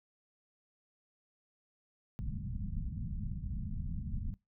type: low-pass noise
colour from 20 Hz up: pink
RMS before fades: -38 dBFS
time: 2.19-4.34 s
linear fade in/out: 0 ms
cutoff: 210 Hz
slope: 48 dB/octave
effects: noise-tail reverb RT60 0.2 s tail -21 dB re dry